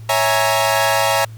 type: chord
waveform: sawtooth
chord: A# half-diminished seventh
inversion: first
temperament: equal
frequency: 554.4 / 659.3 / 830.6 / 932.3 Hz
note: C#5 / E5 / G#5 / A#5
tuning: 0 / 0 / 0 / 0 cents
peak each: -16 dBFS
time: 0.09-1.25 s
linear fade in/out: 5 ms
effects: added 111 Hz sine -32 dBFS peak until 1.37 s + pink hiss -50 dBFS RMS until 1.37 s